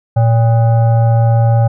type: tone with frequency modulation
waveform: sine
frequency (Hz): 115.5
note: A#2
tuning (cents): -16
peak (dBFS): -7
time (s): 0.16-1.68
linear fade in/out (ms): 10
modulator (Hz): 684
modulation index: 0.48
effects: none